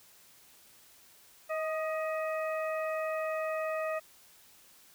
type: harmonic tone with a mistuned harmonic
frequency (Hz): 633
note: D#5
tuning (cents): +30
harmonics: 1 / 2 / 3 / 4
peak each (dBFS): -32 / -38 / -42 / -44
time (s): 1.49-4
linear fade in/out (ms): 20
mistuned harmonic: 2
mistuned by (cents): -34
effects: white hiss -59 dBFS RMS until 4.94 s